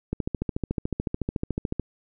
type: click train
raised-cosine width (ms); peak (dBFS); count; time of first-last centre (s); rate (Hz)
3; -13; 24; 0.13-1.797; 13.8
effects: none